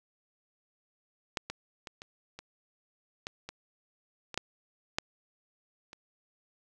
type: clicks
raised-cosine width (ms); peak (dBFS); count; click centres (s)
0.2; -13 / -19 / -24 / -27 / -26 / -19 / -23 / -23 / -12 / -11 / -29; 11; 1.372 / 1.5 / 1.872 / 2.019 / 2.39 / 3.269 / 3.49 / 4.343 / 4.376 / 4.985 / 5.931
effects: none